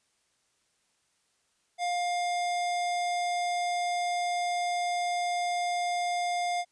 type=tone; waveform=square; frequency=706 Hz; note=F5; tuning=19 cents sharp; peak=-28 dBFS; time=1.78-6.65 s; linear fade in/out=50 ms; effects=white hiss -72 dBFS RMS until 6.71 s + resampled to 22050 Hz